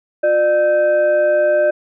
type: tone with frequency modulation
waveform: sine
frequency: 600 Hz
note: D5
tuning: 37 cents sharp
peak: -11 dBFS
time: 0.23-1.71 s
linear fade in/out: 10 ms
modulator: 955 Hz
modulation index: 0.48
effects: none